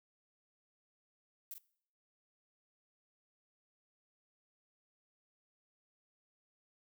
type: noise with echo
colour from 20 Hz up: violet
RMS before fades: -45 dBFS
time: 1.51-1.54 s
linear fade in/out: 0 ms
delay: 41 ms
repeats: 1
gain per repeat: -6 dB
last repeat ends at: 1.581 s
effects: noise-tail reverb RT60 0.6 s tail -21 dB re dry